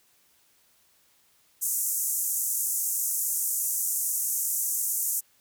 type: band-pass noise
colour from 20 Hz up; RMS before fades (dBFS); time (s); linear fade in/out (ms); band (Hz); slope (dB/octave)
white; -28; 1.61-5.21; 20; 6400 to 15000; 48
effects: white hiss -64 dBFS RMS until 5.4 s